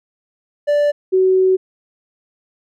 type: tone pair in turn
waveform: triangle / sine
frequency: 585 / 375.3 Hz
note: D5 / F#4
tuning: -7 / +25 cents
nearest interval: minor sixth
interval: 768 cents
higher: first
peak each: -10 dBFS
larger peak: neither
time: 0.67-0.92 / 1.12-1.57 s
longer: second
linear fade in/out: 20 ms
effects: none